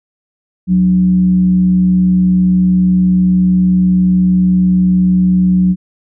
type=tone with frequency modulation; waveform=sine; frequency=183.1 Hz; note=F#3; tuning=18 cents flat; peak=-7 dBFS; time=0.67-5.76 s; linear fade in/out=50 ms; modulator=115 Hz; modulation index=0.24; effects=none